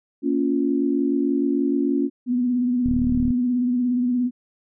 sine chord, Bb minor, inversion none, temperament just, 233.1 / 279.7 / 349.6 Hz, Bb3 / Db4 / F4, 0 / +16 / +2 cents, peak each -25 / -20 / -25 dBFS, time 0.22-2.1 s, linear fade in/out 50 ms
sine tone with vibrato, 246.9 Hz, B3, in tune, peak -18 dBFS, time 2.26-4.31 s, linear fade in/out 50 ms, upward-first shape sine, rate 17 Hz, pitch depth 40 cents each way
click train, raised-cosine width 5 ms, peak -15 dBFS, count 18, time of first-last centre 2.86-3.306 s, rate 38.1 Hz
effects none

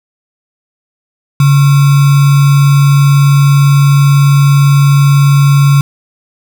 sine tone with sample-and-hold, 141 Hz, C#3, 30 cents sharp, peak -3 dBFS, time 1.4-5.81 s, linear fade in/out 2 ms, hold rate 1225 Hz, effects none

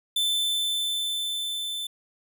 45% pulse tone with level ramp, 3531 Hz, A7, 5 cents sharp, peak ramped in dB -22 to -30 dBFS, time 0.16-1.87 s, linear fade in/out 5 ms, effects none

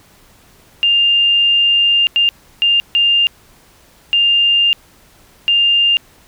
sine tone bursts at uneven times, 2802 Hz, F7, 5 cents sharp, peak -9 dBFS, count 6, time 0.83-2.07 / 2.16-2.29 / 2.62-2.8 / 2.95-3.27 / 4.13-4.73 / 5.48-5.97 s, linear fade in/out 0 ms, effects pink hiss -48 dBFS RMS until 6.27 s

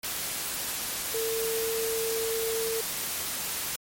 sine tone in noise, 451.6 Hz, A4, 45 cents sharp, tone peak -28 dBFS, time 1.14-2.81 s, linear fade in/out 5 ms, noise white, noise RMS -32 dBFS, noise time 0.03-3.76 s, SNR +1 dB, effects MP3 64 kbps

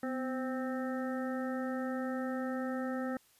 harmonic tone with a mistuned harmonic, 261.6 Hz, C4, in tune, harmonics 1 / 2 / 3 / 5 / 6 / 7, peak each -35 / -39 / -45 / -45 / -51 / -47 dBFS, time 0.03-3.17 s, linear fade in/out 2 ms, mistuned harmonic 1, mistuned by -55 cents, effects white hiss -66 dBFS RMS until 3.39 s + resampled to 32000 Hz

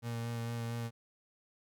35% pulse tone with vibrato, 116.9 Hz, A#2, 5 cents sharp, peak -34 dBFS, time 0.02-0.91 s, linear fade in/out 50 ms, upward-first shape sine, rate 4.4 Hz, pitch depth 16 cents each way, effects none

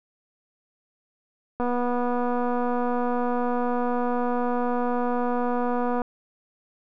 click train, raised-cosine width 1 ms, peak -14 dBFS, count 1079, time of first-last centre 1.6-6.018 s, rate 244 Hz, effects none

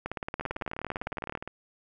two click trains, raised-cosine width 0.5 ms, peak -21 / -17 dBFS, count 22 / 24, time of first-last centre 0.41-1.476 / 0.06-1.352 s, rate 19.7 / 17.8 Hz, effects none

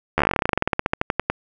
slowing click train, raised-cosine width 0.5 ms, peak -3 dBFS, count 27, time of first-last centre 0.18-1.3 s, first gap 12 ms, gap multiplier 1.09, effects none

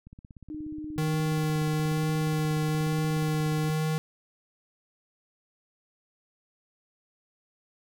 click train, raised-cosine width 5 ms, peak -34 dBFS, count 62, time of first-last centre 0.07-3.701 s, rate 16.8 Hz
sine tone, 306.1 Hz, D#4, 28 cents flat, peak -34 dBFS, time 0.5-3.69 s, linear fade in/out 0 ms
square tone with vibrato, 155.5 Hz, D#3, 1 cent flat, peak -26 dBFS, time 0.98-3.98 s, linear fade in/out 0 ms, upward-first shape sine, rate 1.1 Hz, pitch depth 12 cents each way
effects none

